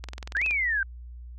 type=click train; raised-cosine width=0.2 ms; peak=-20 dBFS; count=11; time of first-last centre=0.04-0.509 s; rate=21.3 Hz
type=exponential two-way sweep; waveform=sine; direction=up then down; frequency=1534 to 2637 to 1534 Hz; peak=-23 dBFS; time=0.35-0.83 s; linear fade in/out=2 ms; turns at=0.45 s
effects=added 60 Hz sine -39 dBFS peak until 1.38 s